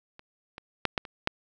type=clicks; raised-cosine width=0.3 ms; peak=-30 / -24 / -7 / -10 / -25 / -8 dBFS; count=6; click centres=0.194 / 0.581 / 0.853 / 0.978 / 1.052 / 1.274 s; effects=none